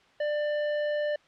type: tone with hard clipping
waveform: sine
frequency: 594 Hz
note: D5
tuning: 20 cents sharp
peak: -28 dBFS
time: 0.2-1.16 s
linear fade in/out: 5 ms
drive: 12 dB
effects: white hiss -60 dBFS RMS until 1.27 s + low-pass 3000 Hz 12 dB/octave